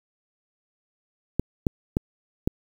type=clicks; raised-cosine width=3 ms; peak=-8 dBFS; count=4; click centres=1.396 / 1.668 / 1.969 / 2.475 s; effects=7-bit